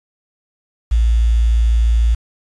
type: tone with quantisation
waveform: sine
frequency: 56.9 Hz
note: A#1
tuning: 41 cents flat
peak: -10 dBFS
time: 0.91-2.15 s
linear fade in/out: 10 ms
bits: 6
effects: resampled to 22050 Hz